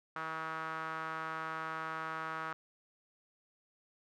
sawtooth tone with band-pass filter, 160 Hz, D#3, 49 cents sharp, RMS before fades -40 dBFS, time 0.16-2.53 s, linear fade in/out 0 ms, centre 1300 Hz, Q 3.5, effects none

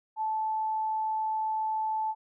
sine tone, 873 Hz, A5, 14 cents flat, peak -27 dBFS, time 0.16-2.15 s, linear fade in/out 50 ms, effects none

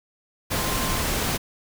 sine tone in noise, 1046.5 Hz, C6, in tune, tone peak -33 dBFS, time 0.55-1.03 s, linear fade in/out 20 ms, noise pink, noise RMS -25 dBFS, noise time 0.5-1.38 s, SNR -11 dB, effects none

